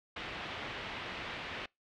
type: low-pass noise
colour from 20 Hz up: white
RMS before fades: -42 dBFS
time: 0.16-1.66 s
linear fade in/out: 5 ms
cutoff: 3100 Hz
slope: 24 dB/octave
effects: noise-tail reverb RT60 0.2 s tail -26 dB re dry